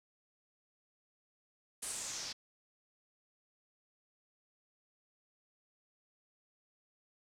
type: noise with low-pass filter sweep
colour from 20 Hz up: white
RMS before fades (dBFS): -42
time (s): 1.82-2.33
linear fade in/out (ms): 10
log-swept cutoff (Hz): 9700 to 5000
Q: 3.4
effects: none